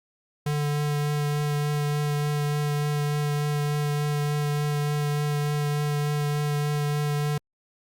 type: tone with vibrato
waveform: square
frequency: 147.2 Hz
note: D3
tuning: 4 cents sharp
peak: -24 dBFS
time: 0.46-7.38 s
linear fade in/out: 5 ms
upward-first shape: triangle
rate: 3.4 Hz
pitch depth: 13 cents each way
effects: Opus 48 kbps